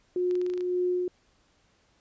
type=tone with tremolo; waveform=sine; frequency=360 Hz; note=F#4; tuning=47 cents flat; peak=-23 dBFS; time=0.16-1.08 s; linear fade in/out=2 ms; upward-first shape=sine; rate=1.8 Hz; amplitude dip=40%
type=clicks; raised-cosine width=0.2 ms; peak=-29 dBFS; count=8; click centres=0.311 / 0.354 / 0.415 / 0.464 / 0.5 / 0.537 / 0.577 / 0.608 s
effects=pink hiss -66 dBFS RMS until 2 s + resampled to 16000 Hz